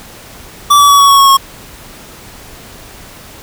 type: tone with pitch steps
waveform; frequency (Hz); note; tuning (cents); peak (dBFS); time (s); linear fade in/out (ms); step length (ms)
square; 1157 / 1145.7 / 1134.5 / 1123.4 / 1112.4 / 1101.6 / 1090.8; D6 / D6 / C#6 / C#6 / C#6 / C#6 / C#6; -26 / -43 / +40 / +23 / +6 / -11 / -28; -4; 0.7-1.372; 10; 96
effects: pink hiss -34 dBFS RMS until 3.42 s